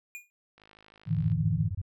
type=tone with exponential decay; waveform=square; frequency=2434 Hz; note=D#7; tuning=39 cents flat; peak=-36 dBFS; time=0.15-0.3 s; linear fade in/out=0 ms; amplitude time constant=32 ms
type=click train; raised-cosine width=0.3 ms; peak=-39 dBFS; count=40; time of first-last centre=0.58-1.319 s; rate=52.8 Hz
type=chord; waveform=sine; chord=A suspended fourth; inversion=none; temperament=equal with one note detuned; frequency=110 / 150.26 / 164.81 Hz; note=A2 / D3 / E3; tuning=0 / +40 / 0 cents; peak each=-29 dBFS; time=1.06-1.7 s; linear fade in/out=50 ms
type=tone bursts; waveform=sine; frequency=94.9 Hz; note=F#2; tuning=44 cents sharp; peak=-29 dBFS; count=10; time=1.17-1.816 s; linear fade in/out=5 ms; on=43 ms; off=24 ms
effects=none